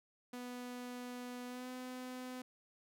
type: tone with pitch glide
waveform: sawtooth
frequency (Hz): 246.9 to 253.4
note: B3 to B3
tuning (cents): 0 to +45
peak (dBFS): -40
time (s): 0.33-2.42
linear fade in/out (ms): 5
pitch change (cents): +45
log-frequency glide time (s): 1.47-1.69
effects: none